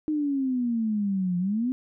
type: exponential two-way sweep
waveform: sine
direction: down then up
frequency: 311.1 to 174.61 to 262.8 Hz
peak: -23 dBFS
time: 0.08-1.72 s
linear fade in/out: 0 ms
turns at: 1.38 s
effects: none